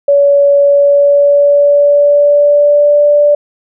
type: tone with pitch glide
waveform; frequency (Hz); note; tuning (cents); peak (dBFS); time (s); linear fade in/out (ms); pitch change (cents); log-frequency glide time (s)
sine; 567 to 585.3; C#5 to D5; +39 to -6; -4; 0.08-3.35; 5; +55; 0.58-3
effects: none